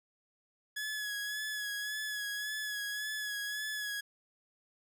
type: tone with vibrato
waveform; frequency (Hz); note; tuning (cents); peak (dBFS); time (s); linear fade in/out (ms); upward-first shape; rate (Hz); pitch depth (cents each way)
sawtooth; 1690; G#6; +30; -32; 0.76-4.01; 10; sine; 1.8; 33
effects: none